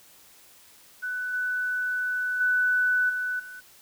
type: tone with level steps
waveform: sine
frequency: 1493 Hz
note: F#6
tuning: 15 cents sharp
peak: -28 / -25 / -20 / -26 / -39 dBFS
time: 1.02-3.61 s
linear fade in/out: 20 ms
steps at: 1.33 / 2.4 / 3.09 / 3.39 s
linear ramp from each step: 10 ms
effects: white hiss -54 dBFS RMS until 3.81 s